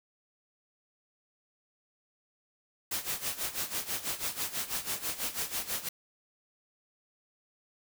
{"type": "noise with tremolo", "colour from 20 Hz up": "white", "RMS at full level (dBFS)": -32, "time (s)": [2.91, 5.89], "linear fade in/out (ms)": 5, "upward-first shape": "sine", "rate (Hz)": 6.1, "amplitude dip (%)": 80, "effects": []}